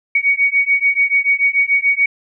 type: beating tone pair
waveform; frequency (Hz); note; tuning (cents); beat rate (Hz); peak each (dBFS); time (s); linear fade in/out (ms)
sine; 2239 / 2245.9; C#7 / C#7; +17 / +22; 6.9; -15; 0.15-2.06; 5
effects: none